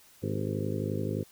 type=harmonic tone with a mistuned harmonic; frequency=51.6 Hz; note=G#1; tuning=10 cents flat; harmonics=2 / 3 / 4 / 5 / 6 / 7 / 8 / 9 / 10; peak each=-34 / -36 / -37 / -38 / -39 / -39 / -40 / -41 / -41 dBFS; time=0.22-1.24 s; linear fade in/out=20 ms; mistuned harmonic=7; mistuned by=+75 cents; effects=white hiss -58 dBFS RMS until 1.31 s